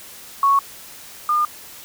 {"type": "tone pair in turn", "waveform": "sine", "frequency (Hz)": [1108.7, 1210.3], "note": ["C#6", "D#6"], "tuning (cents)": [0, -48], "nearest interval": "major second", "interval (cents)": 152, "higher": "second", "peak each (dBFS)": [-12, -15], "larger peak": "first", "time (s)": [[0.43, 0.59], [1.29, 1.45]], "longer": "neither", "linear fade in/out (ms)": 2, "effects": ["white hiss -40 dBFS RMS until 1.84 s"]}